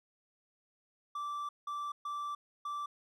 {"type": "tone bursts at uneven times", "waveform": "triangle", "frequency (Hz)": 1168, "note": "D6", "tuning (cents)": -10, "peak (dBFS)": -34, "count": 4, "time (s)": [[1.15, 1.49], [1.67, 1.92], [2.05, 2.35], [2.65, 2.86]], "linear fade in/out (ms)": 5, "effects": []}